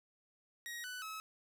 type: tone with pitch steps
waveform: sawtooth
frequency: 1890 / 1493 / 1290 Hz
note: A#6 / F#6 / E6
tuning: +23 / +15 / -38 cents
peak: -39 dBFS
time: 0.66-1.2 s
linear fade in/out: 0 ms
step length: 180 ms
effects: none